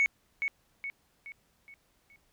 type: tone with echo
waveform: sine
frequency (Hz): 2217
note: C#7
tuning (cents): 0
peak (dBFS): -20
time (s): 0-0.06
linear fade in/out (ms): 0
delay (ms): 420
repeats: 5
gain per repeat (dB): -7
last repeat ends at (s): 2.16
effects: tanh soft clip ceiling -19 dBFS + pink hiss -70 dBFS RMS until 2.32 s